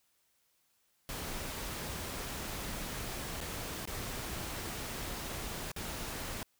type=noise with dropouts; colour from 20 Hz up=pink; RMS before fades=-40 dBFS; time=1.09-6.43 s; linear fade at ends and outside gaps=0 ms; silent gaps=3.405-3.412 / 3.854-3.875 / 5.716-5.763 s; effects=white hiss -74 dBFS RMS until 6.59 s